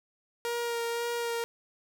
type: tone with vibrato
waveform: sawtooth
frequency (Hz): 470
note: A#4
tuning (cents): +14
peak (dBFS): -26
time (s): 0.45-1.44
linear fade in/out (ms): 0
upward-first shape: sine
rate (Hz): 1.9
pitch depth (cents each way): 15
effects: none

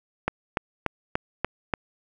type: click train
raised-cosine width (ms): 0.5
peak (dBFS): -8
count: 6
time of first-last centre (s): 0.28-1.738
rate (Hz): 3.43
effects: none

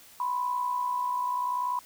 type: tone pair together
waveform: sine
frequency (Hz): 989 / 1049.5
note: B5 / C6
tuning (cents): +2 / +5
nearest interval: minor second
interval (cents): 103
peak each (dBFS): -27 / -35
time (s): 0.2-1.79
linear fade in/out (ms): 2
effects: white hiss -53 dBFS RMS until 1.85 s

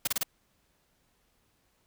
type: noise bursts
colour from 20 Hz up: white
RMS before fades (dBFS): -28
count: 4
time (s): 0.05-0.233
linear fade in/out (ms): 5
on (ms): 24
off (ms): 29
effects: pink hiss -71 dBFS RMS until 1.86 s

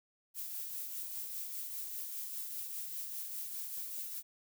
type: noise with tremolo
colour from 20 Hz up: violet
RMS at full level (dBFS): -40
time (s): 0.34-4.23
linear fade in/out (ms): 50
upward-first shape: triangle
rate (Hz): 5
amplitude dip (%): 40
effects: none

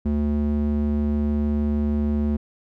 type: tone with band-pass filter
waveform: square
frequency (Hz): 73.42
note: D2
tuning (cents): 0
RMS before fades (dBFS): -22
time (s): 0.05-2.37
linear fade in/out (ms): 10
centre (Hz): 190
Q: 1.8
effects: none

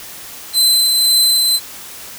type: tone with tremolo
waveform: sawtooth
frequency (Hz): 4058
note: B7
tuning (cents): +46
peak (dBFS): -6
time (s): 0.53-1.6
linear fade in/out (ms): 50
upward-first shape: triangle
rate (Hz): 1.9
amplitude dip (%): 30
effects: white hiss -33 dBFS RMS until 2.18 s

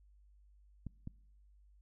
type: clicks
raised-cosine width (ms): 5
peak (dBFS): -30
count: 2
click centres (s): 0.867 / 1.074
effects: noise-tail reverb RT60 0.8 s tail -25 dB re dry + added 50 Hz sine -61 dBFS peak until 1.81 s

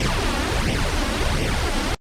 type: noise with flanger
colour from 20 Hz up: pink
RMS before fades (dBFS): -20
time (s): 0-1.95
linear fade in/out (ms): 5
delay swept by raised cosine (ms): 0.35 to 3.65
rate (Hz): 1.4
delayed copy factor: +0.7
effects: low-pass 6000 Hz 12 dB/octave + Opus 48 kbps

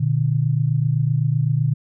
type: tone pair together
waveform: sine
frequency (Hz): 121.4 / 149.25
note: B2 / D3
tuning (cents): -29 / +28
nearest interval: major third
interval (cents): 357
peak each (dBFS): -19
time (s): 0-1.74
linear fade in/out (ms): 10
effects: none

